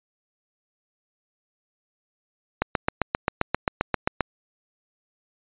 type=click train; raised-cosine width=0.5 ms; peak=-5 dBFS; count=13; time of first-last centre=2.62-4.207 s; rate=7.56 Hz; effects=resampled to 8000 Hz